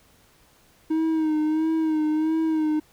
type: tone with vibrato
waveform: triangle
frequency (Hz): 313.9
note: D#4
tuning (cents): +15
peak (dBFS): -18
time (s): 0.9-2.8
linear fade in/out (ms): 10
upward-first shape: sine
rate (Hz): 1.5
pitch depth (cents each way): 44
effects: pink hiss -58 dBFS RMS until 2.92 s